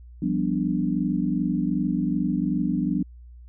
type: chord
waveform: sine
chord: G dominant seventh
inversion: third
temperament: equal with one note detuned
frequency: 173.41 / 196 / 246.9 / 293.7 Hz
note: F3 / G3 / B3 / D4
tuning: -12 / 0 / 0 / 0 cents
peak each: -27 dBFS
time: 0.22-3.03 s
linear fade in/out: 5 ms
effects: added 60 Hz sine -42 dBFS peak until 3.48 s